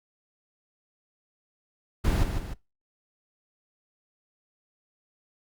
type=noise with echo; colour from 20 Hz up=brown; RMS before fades=-23 dBFS; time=2.04-2.24 s; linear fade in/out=10 ms; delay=150 ms; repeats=2; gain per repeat=-6 dB; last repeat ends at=2.54 s; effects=noise-tail reverb RT60 0.2 s tail -20 dB re dry + Opus 48 kbps